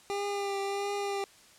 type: tone with vibrato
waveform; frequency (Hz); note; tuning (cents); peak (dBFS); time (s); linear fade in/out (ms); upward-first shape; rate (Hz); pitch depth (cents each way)
25% pulse; 400; G4; +35; -27; 0.1-1.24; 0; triangle; 1.5; 26
effects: white hiss -57 dBFS RMS until 1.58 s + low-pass 9000 Hz 12 dB/octave